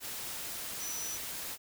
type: tone in noise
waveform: sine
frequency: 5920 Hz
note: F#8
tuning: in tune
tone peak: -38 dBFS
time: 0.78-1.19 s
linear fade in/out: 50 ms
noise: white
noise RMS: -40 dBFS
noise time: 0-1.58 s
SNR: -1 dB
effects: none